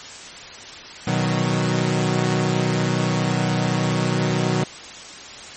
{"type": "chord", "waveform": "sawtooth", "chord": "B major", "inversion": "none", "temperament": "equal", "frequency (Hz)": [123.47, 155.56, 185], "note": ["B2", "D#3", "F#3"], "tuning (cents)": [0, 0, 0], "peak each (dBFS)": -19, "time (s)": [1.07, 4.64], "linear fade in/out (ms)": 5, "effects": ["white hiss -37 dBFS RMS until 5.56 s", "MP3 32 kbps"]}